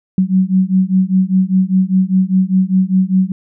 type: beating tone pair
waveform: sine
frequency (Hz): 185.2 / 190.2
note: F#3 / F#3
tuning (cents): +2 / +48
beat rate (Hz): 5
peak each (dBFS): -13 / -13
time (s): 0.18-3.32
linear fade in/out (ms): 2
effects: none